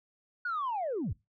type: linear sweep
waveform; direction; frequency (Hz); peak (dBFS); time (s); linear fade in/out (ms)
sine; down; 1483 to 61.1; -29; 0.45-1.13; 5
effects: noise-tail reverb RT60 0.2 s tail -20 dB re dry + tanh soft clip ceiling -27 dBFS